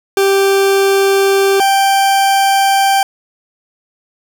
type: tone pair in turn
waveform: 40% pulse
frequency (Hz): 392 / 784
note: G4 / G5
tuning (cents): 0 / 0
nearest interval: octave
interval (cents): 1200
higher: second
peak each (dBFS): -8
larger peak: neither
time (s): 0.17-1.6 / 1.6-3.03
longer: neither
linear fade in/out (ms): 2
effects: none